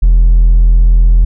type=tone with hard clipping; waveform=sine; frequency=41.89 Hz; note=E1; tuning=29 cents sharp; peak=-4 dBFS; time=0.02-1.25 s; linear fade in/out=10 ms; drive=2 dB; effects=none